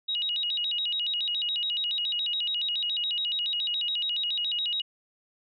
sine tone with vibrato, 3312 Hz, G#7, 5 cents flat, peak -26 dBFS, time 0.08-4.82 s, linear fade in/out 10 ms, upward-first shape square, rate 7.1 Hz, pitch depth 240 cents each way, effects none

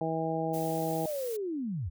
harmonic tone, 161.6 Hz, E3, 34 cents flat, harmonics 1 / 2 / 3 / 4 / 5, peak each -35 / -35 / -35 / -35 / -35 dBFS, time 0.01-1.06 s, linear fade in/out 2 ms
blue noise, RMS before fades -44 dBFS, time 0.53-1.37 s, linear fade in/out 10 ms
sine linear sweep, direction down, 637 to 69.2 Hz, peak -31 dBFS, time 1.05-1.9 s, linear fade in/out 20 ms
effects none

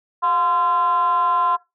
sine tone with frequency modulation, 1035 Hz, C6, 19 cents flat, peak -15 dBFS, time 0.22-1.57 s, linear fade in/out 20 ms, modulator 322 Hz, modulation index 0.63, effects noise-tail reverb RT60 0.2 s tail -19 dB re dry + tanh soft clip ceiling -11 dBFS

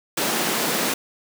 pink high-pass noise, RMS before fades -23 dBFS, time 0.17-0.94 s, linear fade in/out 5 ms, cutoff 200 Hz, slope 24 dB/octave, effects none

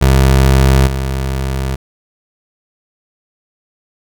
25% pulse tone with level steps, 66.5 Hz, C2, 29 cents sharp, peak -3 / -12 dBFS, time 0.01-1.76 s, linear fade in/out 10 ms, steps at 0.86 s, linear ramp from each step 20 ms, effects none

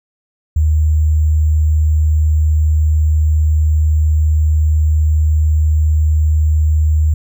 sine tone with sample-and-hold, 77.2 Hz, D#2, 13 cents flat, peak -9 dBFS, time 0.56-7.14 s, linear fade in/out 5 ms, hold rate 7350 Hz, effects none

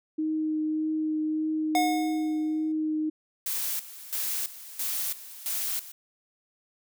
sine tone with vibrato, 311.1 Hz, D#4, in tune, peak -25 dBFS, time 0.18-3.1 s, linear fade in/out 10 ms, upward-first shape triangle, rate 1.7 Hz, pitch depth 12 cents each way
square tone with exponential decay, 725 Hz, F#5, 35 cents flat, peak -21 dBFS, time 1.75-2.72 s, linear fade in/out 1 ms, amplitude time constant 210 ms
blue noise with tremolo, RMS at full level -30 dBFS, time 3.46-5.92 s, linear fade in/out 5 ms, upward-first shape square, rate 1.5 Hz, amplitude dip 80%
effects none

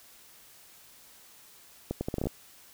accelerating click train, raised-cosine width 2 ms, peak -17 dBFS, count 9, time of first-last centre 1.91-2.27 s, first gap 100 ms, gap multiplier 0.75, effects white hiss -55 dBFS RMS until 2.73 s

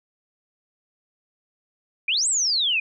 sine exponential two-way sweep, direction up then down, 2300 to 8330 to 2418 Hz, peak -19 dBFS, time 2.08-2.8 s, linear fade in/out 5 ms, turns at 2.28 s, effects none

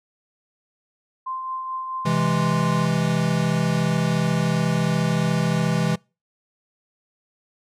sine tone with tremolo, 1043 Hz, C6, 6 cents flat, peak -25 dBFS, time 1.26-2.86 s, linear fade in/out 10 ms, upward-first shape triangle, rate 4.6 Hz, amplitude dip 40%
square chord, C augmented, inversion none, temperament equal, 130.81 / 164.81 / 207.7 Hz, C3 / E3 / G#3, 0 / 0 / 0 cents, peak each -26 / -22 / -26 dBFS, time 2.05-5.96 s, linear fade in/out 10 ms
effects noise-tail reverb RT60 0.3 s tail -26 dB re dry + low-pass 9000 Hz 12 dB/octave

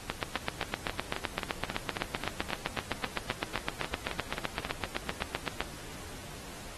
two click trains, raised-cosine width 0.3 ms, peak -16 / -13 dBFS, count 17 / 44, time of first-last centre 0.36-4.65 / 0.1-5.606 s, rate 3.73 / 7.81 Hz, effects pink hiss -46 dBFS RMS until 6.77 s + AAC 32 kbps

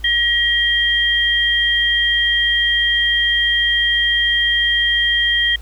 sine tone pair together, 1903 / 3197 Hz, A#6 / G7, +35 / +33 cents, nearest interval major sixth, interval 898 cents, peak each -16 dBFS, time 0.04-5.56 s, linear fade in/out 5 ms, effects added 55 Hz sine -31 dBFS peak until 5.61 s + pink hiss -47 dBFS RMS until 5.61 s

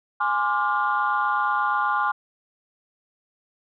sine chord, D half-diminished seventh, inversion second, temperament equal with one note detuned, 830.6 / 1046.5 / 1174.7 / 1417.2 Hz, Ab5 / C6 / D6 / F6, 0 / 0 / 0 / +25 cents, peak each -25 dBFS, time 0.2-2.12 s, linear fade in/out 10 ms, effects tanh soft clip ceiling -12 dBFS

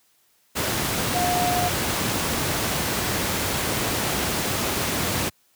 sine tone in noise, 715 Hz, F5, 41 cents sharp, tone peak -22 dBFS, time 1.14-1.69 s, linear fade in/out 20 ms, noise pink, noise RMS -24 dBFS, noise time 0.55-5.3 s, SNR -1 dB, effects white hiss -63 dBFS RMS until 5.55 s + high-pass 80 Hz 12 dB/octave

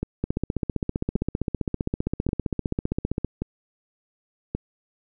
two click trains, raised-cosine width 3 ms, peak -13 / -11 dBFS, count 5 / 47, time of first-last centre 0.03-4.55 / 0.24-3.247 s, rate 0.885 / 15.3 Hz, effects none

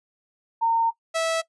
sine / sawtooth tone pair in turn, 915 / 653.8 Hz, A#5 / E5, -32 / -14 cents, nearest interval tritone, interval 582 cents, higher first, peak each -18 dBFS, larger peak neither, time 0.61-0.91 / 1.14-1.42 s, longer first, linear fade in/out 20 ms, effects noise-tail reverb RT60 0.1 s tail -19 dB re dry + resampled to 22050 Hz

